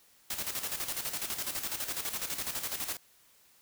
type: noise with tremolo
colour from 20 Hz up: white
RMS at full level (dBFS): -34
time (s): 0.3-2.97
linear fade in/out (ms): 5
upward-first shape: square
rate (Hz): 12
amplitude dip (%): 60
effects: white hiss -63 dBFS RMS until 3.61 s